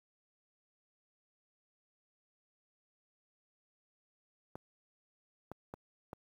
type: clicks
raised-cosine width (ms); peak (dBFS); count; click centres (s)
1; -29; 4; 4.555 / 5.516 / 5.739 / 6.131
effects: high-pass 60 Hz 12 dB/octave + 10-bit